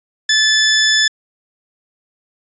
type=tone; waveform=15% pulse; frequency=1740 Hz; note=A6; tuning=20 cents flat; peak=-4 dBFS; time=0.29-1.08 s; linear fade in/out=5 ms; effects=resampled to 16000 Hz